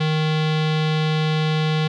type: tone with low-pass filter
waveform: square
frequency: 155.56 Hz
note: D#3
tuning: in tune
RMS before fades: -20 dBFS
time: 0-1.88 s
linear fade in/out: 10 ms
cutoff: 3600 Hz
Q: 2.7
effects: none